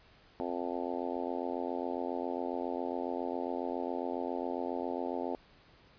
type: harmonic tone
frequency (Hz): 87.31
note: F2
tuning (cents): 0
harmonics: 3 / 4 / 5 / 6 / 7 / 8 / 9 / 10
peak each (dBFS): -39 / -40 / -41 / -42 / -42 / -43 / -44 / -44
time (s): 0.4-5.35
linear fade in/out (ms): 0
effects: pink hiss -61 dBFS RMS until 5.98 s + resampled to 11025 Hz